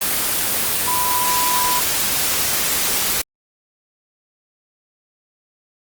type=tone in noise; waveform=sine; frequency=991 Hz; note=B5; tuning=6 cents sharp; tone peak=-19 dBFS; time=0.87-1.8 s; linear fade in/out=10 ms; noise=white; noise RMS=-19 dBFS; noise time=0.01-3.22 s; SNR=-3 dB; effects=Opus 24 kbps